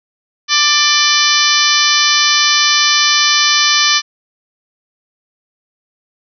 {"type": "harmonic tone with a mistuned harmonic", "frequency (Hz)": 590, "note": "D5", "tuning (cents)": 8, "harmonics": [2, 3, 4, 5, 6, 7, 8, 9, 10], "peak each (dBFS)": [-18, -18, -18, -18, -18, -18, -18, -18, -18], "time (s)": [0.48, 4.02], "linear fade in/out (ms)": 50, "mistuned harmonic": 5, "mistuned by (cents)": 26, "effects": []}